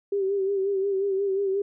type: tone with vibrato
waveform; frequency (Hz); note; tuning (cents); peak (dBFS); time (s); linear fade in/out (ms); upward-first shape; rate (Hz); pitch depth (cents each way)
sine; 392; G4; 0; -22; 0.12-1.62; 5; sine; 5.6; 51
effects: none